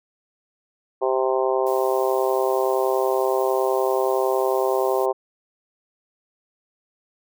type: harmonic tone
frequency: 130.7 Hz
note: C3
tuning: 1 cent flat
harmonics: 3 / 4 / 5 / 6 / 7 / 8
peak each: -22 / -24 / -26 / -28 / -29 / -30 dBFS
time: 1.01-5.13 s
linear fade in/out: 20 ms
type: noise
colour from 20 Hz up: blue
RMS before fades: -41 dBFS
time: 1.66-5.06 s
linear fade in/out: 10 ms
effects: none